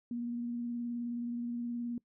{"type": "tone with vibrato", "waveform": "sine", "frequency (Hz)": 238.4, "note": "A#3", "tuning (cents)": 39, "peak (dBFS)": -34, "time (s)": [0.11, 1.98], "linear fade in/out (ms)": 2, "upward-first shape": "triangle", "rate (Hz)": 19, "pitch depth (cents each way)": 23, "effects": ["noise-tail reverb RT60 0.1 s tail -22 dB re dry"]}